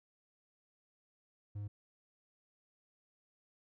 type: tone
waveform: triangle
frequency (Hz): 102.7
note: G#2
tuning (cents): -19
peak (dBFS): -37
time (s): 1.55-1.68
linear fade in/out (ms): 10
effects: none